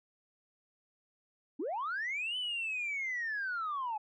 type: linear two-way sweep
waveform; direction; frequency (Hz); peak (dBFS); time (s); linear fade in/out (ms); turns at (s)
sine; up then down; 250.4 to 3043 to 827; -32; 1.59-3.98; 10; 2.37
effects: tanh soft clip ceiling -30 dBFS